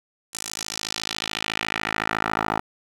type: tone with band-pass filter sweep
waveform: 10% pulse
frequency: 53.9 Hz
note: A1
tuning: 35 cents flat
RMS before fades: -28 dBFS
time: 0.33-2.6 s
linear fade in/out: 10 ms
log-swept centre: 8300 to 1000 Hz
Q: 1.6
effects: 8-bit